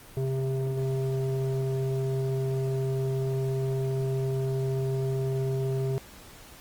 square tone with low-pass filter, 132.9 Hz, C3, 27 cents sharp, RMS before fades -28 dBFS, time 0.17-5.98 s, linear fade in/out 0 ms, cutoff 480 Hz, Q 2.2, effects pink hiss -49 dBFS RMS until 6.6 s + Opus 24 kbps

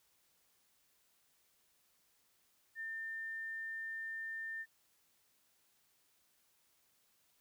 sine tone, 1800 Hz, A6, 39 cents sharp, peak -40 dBFS, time 2.75-4.66 s, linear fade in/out 50 ms, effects white hiss -74 dBFS RMS until 7.4 s

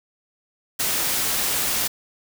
white noise, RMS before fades -23 dBFS, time 0.79-1.88 s, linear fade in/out 10 ms, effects none

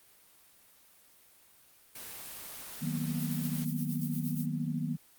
white noise, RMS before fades -44 dBFS, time 1.95-3.65 s, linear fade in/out 5 ms
sine chord, B major seventh, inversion first, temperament equal, 155.56 / 185 / 233.1 / 246.9 Hz, D#3 / F#3 / A#3 / B3, 0 / 0 / 0 / 0 cents, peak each -34 / -39 / -37 / -37 dBFS, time 2.81-4.97 s, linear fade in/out 20 ms
violet noise with tremolo, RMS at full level -41 dBFS, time 3.19-4.46 s, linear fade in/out 2 ms, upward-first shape sine, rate 8.5 Hz, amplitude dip 65%
effects white hiss -61 dBFS RMS until 5.18 s + Opus 32 kbps

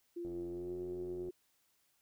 sine tone with pitch glide, 345.5 to 361.4 Hz, F4 to F#4, -19 to -41 cents, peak -39 dBFS, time 0.16-1.31 s, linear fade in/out 10 ms, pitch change +78 cents, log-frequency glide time 0.46-0.75 s
click train, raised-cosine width 2 ms, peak -38 dBFS, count 92, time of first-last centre 0.25-1.286 s, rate 87.8 Hz
effects white hiss -75 dBFS RMS until 2.01 s

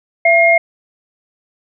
sine tone pair together, 673.1 / 2137 Hz, E5 / C7, +36 / +36 cents, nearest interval octave + minor sixth, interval 2000 cents, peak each -10 dBFS, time 0.25-0.58 s, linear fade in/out 5 ms, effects none

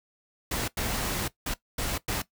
pink noise bursts at uneven times, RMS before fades -30 dBFS, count 5, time 0.51-0.68 / 0.77-1.28 / 1.46-1.54 / 1.78-1.98 / 2.08-2.22 s, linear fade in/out 5 ms, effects noise-tail reverb RT60 0.1 s tail -17 dB re dry

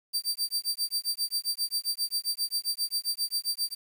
sawtooth tone with tremolo, 4666 Hz, D8, 12 cents flat, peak -22 dBFS, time 0.13-3.75 s, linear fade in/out 20 ms, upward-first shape sine, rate 7.5 Hz, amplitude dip 100%, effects 9-bit

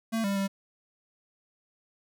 square tone with pitch steps, 225.2 / 198.4 / 196 Hz, A3 / G3 / G3, +40 / +21 / 0 cents, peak -27 dBFS, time 0.12-0.48 s, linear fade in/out 20 ms, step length 120 ms, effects none

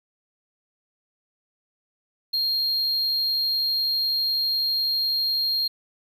triangle tone, 4224 Hz, C8, 16 cents sharp, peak -20 dBFS, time 2.33-5.68 s, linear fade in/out 10 ms, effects 10-bit

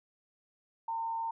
sine tone with frequency modulation, 912 Hz, A#5, 38 cents flat, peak -32 dBFS, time 0.88-1.31 s, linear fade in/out 5 ms, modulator 106 Hz, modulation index 0.27, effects none

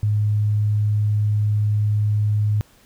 sine tone, 105.1 Hz, G#2, 21 cents sharp, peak -16 dBFS, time 0.03-2.61 s, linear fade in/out 0 ms, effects pink hiss -54 dBFS RMS until 2.85 s

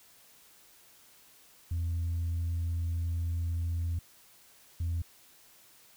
sine tone pair in turn, 84.4 / 84.4 Hz, E2 / E2, +41 / +41 cents, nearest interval unison, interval 0 cents, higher neither, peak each -27 dBFS, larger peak neither, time 1.71-3.99 / 4.8-5.02 s, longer first, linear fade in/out 5 ms, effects tanh soft clip ceiling -27 dBFS + white hiss -59 dBFS RMS until 5.96 s

